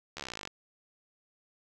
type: slowing click train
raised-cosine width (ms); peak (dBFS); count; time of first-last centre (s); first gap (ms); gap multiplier
0.2; -21; 19; 0.17-0.474; 13; 1.03
effects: none